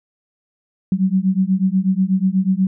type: beating tone pair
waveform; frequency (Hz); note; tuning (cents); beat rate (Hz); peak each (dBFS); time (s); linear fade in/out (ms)
sine; 185.1 / 193.3; F#3 / G3; +1 / -24; 8.2; -17; 0.92-2.67; 2
effects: none